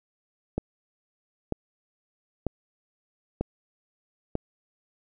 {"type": "click train", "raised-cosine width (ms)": 2, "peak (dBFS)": -13, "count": 5, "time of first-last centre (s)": [0.58, 4.354], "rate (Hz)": 1.06, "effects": []}